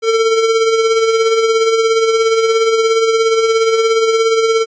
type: tone with tremolo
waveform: square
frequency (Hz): 449.6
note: A4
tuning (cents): +37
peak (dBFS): -9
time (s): 0.02-4.66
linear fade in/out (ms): 50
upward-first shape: sine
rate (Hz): 17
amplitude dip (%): 45
effects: resampled to 16000 Hz